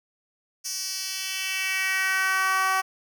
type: tone with high-pass filter sweep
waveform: 10% pulse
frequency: 380 Hz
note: F#4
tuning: 46 cents sharp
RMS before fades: -26 dBFS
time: 0.64-2.82 s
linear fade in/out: 20 ms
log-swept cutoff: 5900 to 890 Hz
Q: 2.3
effects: none